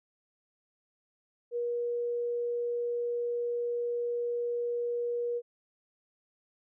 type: tone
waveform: sine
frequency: 478.1 Hz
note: A#4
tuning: 44 cents sharp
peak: -29 dBFS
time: 1.51-5.42 s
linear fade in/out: 50 ms
effects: none